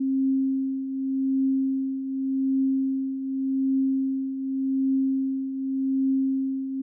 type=tone with tremolo; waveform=sine; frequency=267.3 Hz; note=C4; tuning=37 cents sharp; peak=-19 dBFS; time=0-6.82 s; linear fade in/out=10 ms; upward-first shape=triangle; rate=0.86 Hz; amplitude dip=65%; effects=none